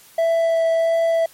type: tone with vibrato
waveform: triangle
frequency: 660 Hz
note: E5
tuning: 2 cents sharp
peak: -13 dBFS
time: 0.18-1.26 s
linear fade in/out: 5 ms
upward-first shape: sine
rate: 1.5 Hz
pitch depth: 8 cents each way
effects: white hiss -48 dBFS RMS until 1.33 s + MP3 64 kbps